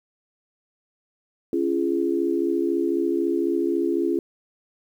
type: chord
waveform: sine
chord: Db major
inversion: none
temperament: equal with one note detuned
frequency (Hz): 277.2 / 341.1 / 415.3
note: Db4 / F4 / Ab4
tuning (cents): 0 / -41 / 0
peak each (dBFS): -26 / -22 / -27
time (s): 1.53-4.19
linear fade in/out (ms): 2
effects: 9-bit